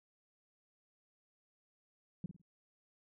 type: tone with echo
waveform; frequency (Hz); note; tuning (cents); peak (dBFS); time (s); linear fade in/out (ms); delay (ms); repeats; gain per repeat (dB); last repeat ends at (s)
sine; 174.61; F3; 0; -34; 2.24-2.26; 2; 52; 3; -10; 2.416
effects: tanh soft clip ceiling -32 dBFS